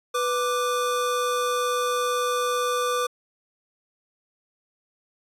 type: tone pair together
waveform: square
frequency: 493.9 / 1178.4 Hz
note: B4 / D6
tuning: 0 / +6 cents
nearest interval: octave + minor third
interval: 1506 cents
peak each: -26 dBFS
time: 0.14-3.07 s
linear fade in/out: 10 ms
effects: resampled to 32000 Hz